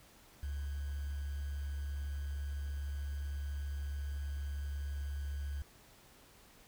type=tone with sample-and-hold; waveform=sine; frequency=71 Hz; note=C#2; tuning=42 cents sharp; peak=-36 dBFS; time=0.43-5.62 s; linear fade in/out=0 ms; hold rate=1575 Hz; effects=pink hiss -61 dBFS RMS until 6.67 s